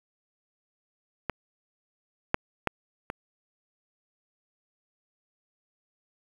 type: clicks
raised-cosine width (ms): 0.5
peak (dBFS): -13 / -6 / -9 / -17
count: 4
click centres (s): 1.297 / 2.344 / 2.673 / 3.101
effects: 7-bit